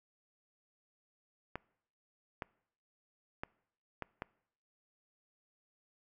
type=clicks; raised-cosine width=0.5 ms; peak=-23 dBFS; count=5; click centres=1.556 / 2.422 / 3.435 / 4.023 / 4.221 s; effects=noise-tail reverb RT60 0.7 s tail -24 dB re dry